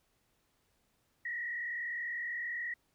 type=tone with frequency modulation; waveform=sine; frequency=1908 Hz; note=A#6; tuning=40 cents sharp; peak=-35 dBFS; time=1.25-2.74 s; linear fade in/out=5 ms; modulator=40.5 Hz; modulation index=1.4; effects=pink hiss -75 dBFS RMS until 2.94 s